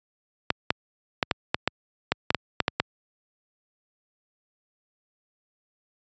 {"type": "clicks", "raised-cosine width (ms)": 0.3, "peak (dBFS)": -4, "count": 12, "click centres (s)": [0.504, 0.705, 1.228, 1.312, 1.545, 1.676, 2.12, 2.305, 2.347, 2.603, 2.681, 2.8], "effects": ["high-pass 80 Hz 12 dB/octave", "resampled to 16000 Hz"]}